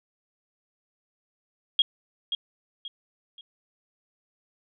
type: tone with echo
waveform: sine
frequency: 3267 Hz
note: G#7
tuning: 29 cents flat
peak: -16 dBFS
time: 1.79-1.82 s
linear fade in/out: 2 ms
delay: 530 ms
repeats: 3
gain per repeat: -9 dB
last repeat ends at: 3.41 s
effects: none